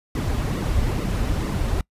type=noise with flanger; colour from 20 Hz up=brown; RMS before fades=-23 dBFS; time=0.15-1.81 s; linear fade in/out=2 ms; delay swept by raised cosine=1.2 to 6.2 ms; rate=2.3 Hz; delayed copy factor=-0.65; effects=noise-tail reverb RT60 0.1 s tail -25 dB re dry + resampled to 32000 Hz